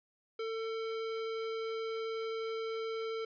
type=tone; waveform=square; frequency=448.1 Hz; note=A4; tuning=32 cents sharp; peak=-36 dBFS; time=0.39-3.25 s; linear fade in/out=5 ms; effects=resampled to 11025 Hz + 13-bit